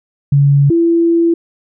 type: tone pair in turn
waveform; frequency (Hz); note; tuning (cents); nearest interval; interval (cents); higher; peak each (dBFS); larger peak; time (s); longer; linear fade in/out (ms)
sine; 141.3 / 336.1; C#3 / E4; +34 / +34; octave + minor third; 1500; second; -6 / -8; first; 0.32-0.7 / 0.7-1.34; second; 5
effects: none